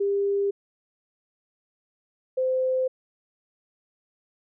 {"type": "tone pair in turn", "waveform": "sine", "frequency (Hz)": [400, 516.5], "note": ["G4", "C5"], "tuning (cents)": [35, -22], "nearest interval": "major third", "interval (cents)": 443, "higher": "second", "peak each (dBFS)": -21, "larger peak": "neither", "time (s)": [[0, 0.51], [2.37, 2.88]], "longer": "neither", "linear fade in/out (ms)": 10, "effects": []}